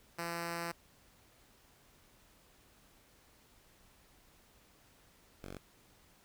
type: tone pair in turn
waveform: 5% pulse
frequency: 169.7 / 47.62 Hz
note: F3 / G1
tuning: -49 / -49 cents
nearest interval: octave + minor seventh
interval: 2200 cents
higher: first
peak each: -26 / -34 dBFS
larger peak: first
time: 0.18-0.72 / 5.42-5.58 s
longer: first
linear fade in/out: 10 ms
effects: pink hiss -65 dBFS RMS until 6.24 s